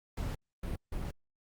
brown noise bursts at uneven times, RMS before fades -36 dBFS, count 3, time 0.17-0.35 / 0.63-0.76 / 0.92-1.11 s, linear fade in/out 5 ms, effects Opus 48 kbps

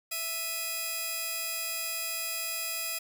5% pulse tone pair together, 659.7 / 2489 Hz, E5 / D#7, +1 / 0 cents, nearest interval octave + major seventh, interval 2299 cents, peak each -27 / -23 dBFS, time 0.11-2.99 s, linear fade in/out 10 ms, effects none

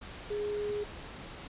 sine tone in noise, 415.3 Hz, G#4, in tune, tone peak -31 dBFS, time 0.3-0.84 s, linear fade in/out 10 ms, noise pink, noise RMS -45 dBFS, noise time 0.01-1.48 s, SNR +11 dB, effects resampled to 8000 Hz

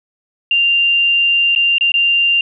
sine tone with dropouts, 2786 Hz, F7, 5 cents flat, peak -10 dBFS, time 0.51-2.41 s, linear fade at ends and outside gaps 2 ms, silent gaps 1.551-1.56 / 1.783-1.809 / 1.919-1.94 s, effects none

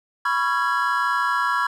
triangle chord, C# dominant seventh, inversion third, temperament equal with one note detuned, 987.8 / 1108.7 / 1364.2 / 1661.2 Hz, B5 / C#6 / E#6 / G#6, 0 / 0 / -41 / 0 cents, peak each -23 dBFS, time 0.25-1.67 s, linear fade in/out 5 ms, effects none

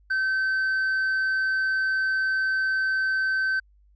triangle tone, 1541 Hz, G6, 30 cents flat, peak -20 dBFS, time 0.1-3.6 s, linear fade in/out 10 ms, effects added 50 Hz sine -55 dBFS peak until 3.95 s + resampled to 16000 Hz

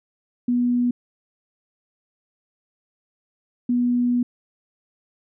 sine tone pair in turn, 244 / 244 Hz, B3 / B3, -21 / -21 cents, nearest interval unison, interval 0 cents, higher neither, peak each -17 dBFS, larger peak neither, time 0.48-0.91 / 3.69-4.23 s, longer second, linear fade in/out 5 ms, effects none

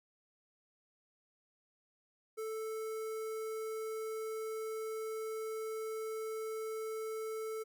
square tone with notch filter, 440 Hz, A4, in tune, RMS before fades -40 dBFS, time 2.37-7.64 s, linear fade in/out 20 ms, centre 3400 Hz, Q 0.74, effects none

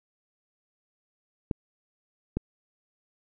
clicks, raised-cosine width 3 ms, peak -14 dBFS, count 2, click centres 1.512 / 2.37 s, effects none

